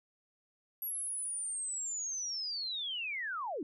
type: linear sweep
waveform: sine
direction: down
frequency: 11570 to 253 Hz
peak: -35 dBFS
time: 0.82-3.63 s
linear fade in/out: 2 ms
effects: none